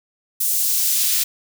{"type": "noise with high-pass filter sweep", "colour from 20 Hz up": "white", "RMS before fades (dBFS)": -19, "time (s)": [0.4, 1.24], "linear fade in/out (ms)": 10, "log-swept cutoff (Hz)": [7800, 2800], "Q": 0.73, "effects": []}